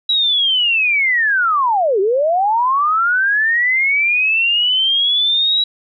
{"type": "linear two-way sweep", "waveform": "sine", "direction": "down then up", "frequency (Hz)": [3900, 370, 3900], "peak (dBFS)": -12, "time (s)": [0.09, 5.64], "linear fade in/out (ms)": 5, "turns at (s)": 2, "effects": []}